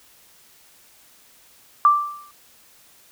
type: tone with exponential decay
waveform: sine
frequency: 1174.7 Hz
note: D6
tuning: in tune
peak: -8 dBFS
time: 1.85-2.31 s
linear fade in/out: 1 ms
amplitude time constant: 100 ms
effects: white hiss -53 dBFS RMS until 3.11 s